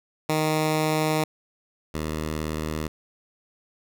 10% pulse tone pair in turn, 155.56 / 77.78 Hz, D#3 / D#2, 0 / 0 cents, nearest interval octave, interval 1200 cents, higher first, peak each -13 / -19 dBFS, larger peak first, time 0.29-1.24 / 1.94-2.88 s, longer first, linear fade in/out 5 ms, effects none

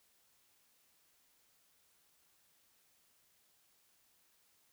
silence, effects white hiss -72 dBFS RMS until 4.72 s

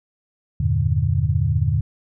sine chord, E half-diminished seventh, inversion none, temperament equal, 82.41 / 98 / 116.54 / 146.83 Hz, E2 / G2 / Bb2 / D3, 0 / 0 / 0 / 0 cents, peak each -22 dBFS, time 0.6-1.81 s, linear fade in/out 5 ms, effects none

